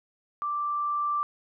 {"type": "tone with level ramp", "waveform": "sine", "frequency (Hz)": 1174.7, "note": "D6", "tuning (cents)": 0, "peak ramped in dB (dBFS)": [-27, -24], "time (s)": [0.42, 1.23], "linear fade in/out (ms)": 0, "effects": []}